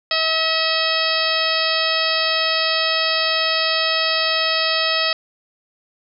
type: harmonic tone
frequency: 643 Hz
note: E5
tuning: 43 cents flat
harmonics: 1 / 2 / 3 / 4 / 5 / 6 / 7 / 8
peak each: -25 / -25 / -25 / -25 / -25 / -25 / -25 / -25 dBFS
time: 0.11-5.13 s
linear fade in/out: 2 ms
effects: none